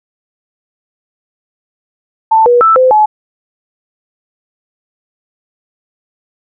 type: tone with pitch steps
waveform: sine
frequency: 887 / 484.2 / 1321 / 514 / 853 Hz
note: A5 / B4 / E6 / C5 / G#5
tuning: +14 / -34 / +3 / -31 / +46 cents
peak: -4 dBFS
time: 2.31-3.06 s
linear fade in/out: 10 ms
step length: 150 ms
effects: none